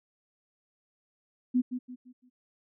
sine tone with echo, 250.2 Hz, B3, 23 cents sharp, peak -21 dBFS, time 1.54-1.62 s, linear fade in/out 20 ms, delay 170 ms, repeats 4, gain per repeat -9 dB, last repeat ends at 2.3 s, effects none

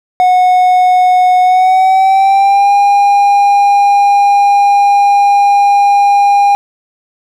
triangle tone with pitch glide, 732 to 807.5 Hz, F#5 to G#5, -19 to -49 cents, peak -3 dBFS, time 0.2-6.55 s, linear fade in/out 0 ms, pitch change +170 cents, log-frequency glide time 1.42-2.72 s, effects none

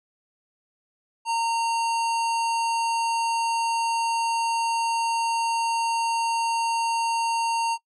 square tone, 920 Hz, A#5, 23 cents flat, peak -23 dBFS, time 1.25-7.78 s, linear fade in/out 50 ms, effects noise-tail reverb RT60 0.1 s tail -21 dB re dry + resampled to 24000 Hz

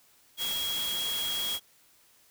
sine tone in noise, 3301 Hz, G#7, 11 cents flat, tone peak -30 dBFS, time 0.37-1.6 s, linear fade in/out 50 ms, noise white, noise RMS -36 dBFS, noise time 0.37-1.6 s, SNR +3 dB, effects white hiss -62 dBFS RMS until 2.3 s

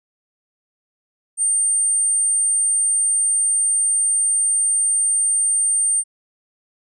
sine tone, 8800 Hz, C#9, 14 cents flat, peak -15 dBFS, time 1.37-6.04 s, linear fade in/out 50 ms, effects none

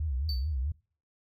sine tone with vibrato, 70.5 Hz, C#2, 30 cents sharp, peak -28 dBFS, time 0-0.72 s, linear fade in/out 5 ms, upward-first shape triangle, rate 4.6 Hz, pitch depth 260 cents each way
triangle tone with exponential decay, 4550 Hz, C#8, 44 cents sharp, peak -31 dBFS, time 0.29-0.55 s, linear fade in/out 1 ms, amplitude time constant 56 ms
effects noise-tail reverb RT60 0.4 s tail -22 dB re dry

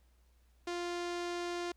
sawtooth tone with low-pass filter, 349.2 Hz, F4, in tune, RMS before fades -38 dBFS, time 0.67-1.72 s, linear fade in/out 5 ms, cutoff 6100 Hz, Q 1.1, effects added 60 Hz sine -64 dBFS peak until 1.76 s + pink hiss -75 dBFS RMS until 1.76 s

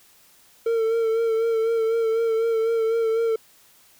triangle tone with vibrato, 452.8 Hz, A4, 50 cents sharp, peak -17 dBFS, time 0.66-3.36 s, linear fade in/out 5 ms, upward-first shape sine, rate 4 Hz, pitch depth 33 cents each way, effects white hiss -55 dBFS RMS until 3.99 s

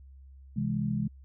sine chord, C augmented, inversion none, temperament equal, 130.81 / 164.81 / 207.7 Hz, C3 / E3 / G#3, 0 / 0 / 0 cents, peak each -32 / -33 / -30 dBFS, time 0.56-1.08 s, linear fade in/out 10 ms, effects added 67 Hz sine -48 dBFS peak until 1.24 s

